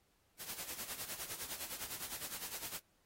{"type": "noise with tremolo", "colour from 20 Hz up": "white", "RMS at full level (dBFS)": -42, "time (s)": [0.38, 2.81], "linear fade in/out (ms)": 50, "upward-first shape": "sine", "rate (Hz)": 9.8, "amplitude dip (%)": 70, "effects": ["pink hiss -75 dBFS RMS until 3.05 s", "AAC 48 kbps"]}